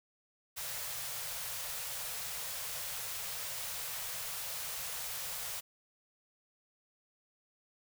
white band-stop noise, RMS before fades -40 dBFS, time 0.56-5.61 s, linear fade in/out 20 ms, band 170 to 450 Hz, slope 96 dB/octave, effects none

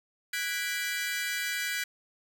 sawtooth chord, G# half-diminished seventh, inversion third, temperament equal with one note detuned, 1480 / 1648.8 / 1975.5 / 2349 Hz, F#6 / G#6 / B6 / D7, 0 / -13 / 0 / 0 cents, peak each -33 / -32 / -31 / -34 dBFS, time 0.33-1.84 s, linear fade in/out 5 ms, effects none

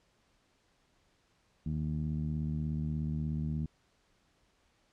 15% pulse tone with low-pass filter, 76.7 Hz, D#2, 24 cents flat, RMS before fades -34 dBFS, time 1.66-3.66 s, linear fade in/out 5 ms, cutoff 190 Hz, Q 2.4, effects pink hiss -71 dBFS RMS until 4.92 s + low-pass 7000 Hz 12 dB/octave

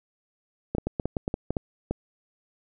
clicks, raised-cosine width 2 ms, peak -13 dBFS, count 11, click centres 0.75 / 0.783 / 0.87 / 0.998 / 1.056 / 1.168 / 1.279 / 1.341 / 1.506 / 1.568 / 1.91 s, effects none

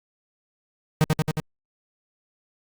45% pulse tone with echo, 155.56 Hz, D#3, in tune, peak -15 dBFS, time 1.01-1.04 s, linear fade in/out 0 ms, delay 90 ms, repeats 4, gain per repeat -2 dB, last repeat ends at 1.4 s, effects Opus 48 kbps

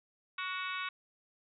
harmonic tone with a mistuned harmonic, 373.9 Hz, F#4, 18 cents sharp, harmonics 3 / 4 / 5 / 6 / 7 / 8 / 9 / 10, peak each -40 / -41 / -48 / -43 / -43 / -50 / -50 / -46 dBFS, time 0.38-0.89 s, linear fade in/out 5 ms, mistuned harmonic 4, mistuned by -35 cents, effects none

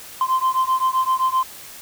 sine beating tone pair, 1036 / 1043.7 Hz, C6 / C6, -17 / -5 cents, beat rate 7.7 Hz, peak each -18 dBFS, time 0.21-1.43 s, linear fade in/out 2 ms, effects tanh soft clip ceiling -13 dBFS + white hiss -39 dBFS RMS until 1.81 s

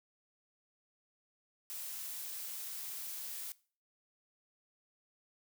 blue noise, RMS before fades -43 dBFS, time 1.7-3.52 s, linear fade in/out 0 ms, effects noise-tail reverb RT60 0.4 s tail -20 dB re dry

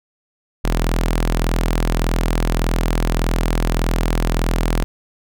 sawtooth tone with notch filter, 41.7 Hz, E1, 21 cents sharp, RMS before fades -18 dBFS, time 0.64-4.84 s, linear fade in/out 0 ms, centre 86 Hz, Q 1.2, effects none

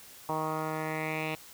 10% pulse tone with low-pass filter sweep, 156.8 Hz, D#3, 14 cents sharp, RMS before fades -33 dBFS, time 0.29-1.35 s, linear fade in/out 2 ms, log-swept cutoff 1000 to 2900 Hz, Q 3.8, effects white hiss -51 dBFS RMS until 1.53 s

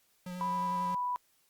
square tone with vibrato, 180 Hz, F#3, 47 cents flat, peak -39 dBFS, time 0.26-0.95 s, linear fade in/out 5 ms, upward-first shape square, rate 11 Hz, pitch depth 14 cents each way
sine tone, 987.8 Hz, B5, in tune, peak -30 dBFS, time 0.41-1.16 s, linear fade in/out 0 ms
effects white hiss -70 dBFS RMS until 1.49 s + Opus 48 kbps

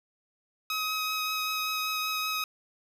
15% pulse tone with vibrato, 1267 Hz, D#6, 31 cents sharp, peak -22 dBFS, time 0.7-2.44 s, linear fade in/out 2 ms, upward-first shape triangle, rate 5.2 Hz, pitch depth 12 cents each way, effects none

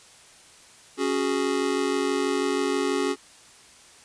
square chord, C# suspended fourth, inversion none, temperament just, 277.2 / 369.6 / 415.8 Hz, C#4 / F#4 / G#4, 0 / -2 / +2 cents, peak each -28 dBFS, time 0.97-3.16 s, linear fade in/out 50 ms, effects white hiss -51 dBFS RMS until 4.04 s + resampled to 22050 Hz

